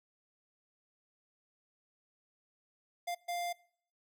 square tone bursts at uneven times, 698.5 Hz, F5, in tune, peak -35 dBFS, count 2, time 3.07-3.15 / 3.28-3.53 s, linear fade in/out 10 ms, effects noise-tail reverb RT60 0.6 s tail -23 dB re dry

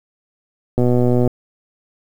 click train, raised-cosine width 2 ms, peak -4 dBFS, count 62, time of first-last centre 0.78-1.276 s, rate 123 Hz, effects 7-bit

